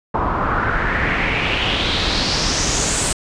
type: noise with low-pass filter sweep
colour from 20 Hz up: pink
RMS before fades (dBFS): -19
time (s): 0.14-3.13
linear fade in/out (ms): 5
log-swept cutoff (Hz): 1000 to 8800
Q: 3.7
effects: resampled to 22050 Hz